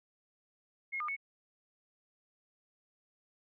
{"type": "tone with pitch steps", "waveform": "sine", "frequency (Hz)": [2156, 1212, 2210], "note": ["C#7", "D#6", "C#7"], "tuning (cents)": [-49, -46, -6], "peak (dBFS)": -34, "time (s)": [0.92, 1.166], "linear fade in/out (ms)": 20, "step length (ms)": 82, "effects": []}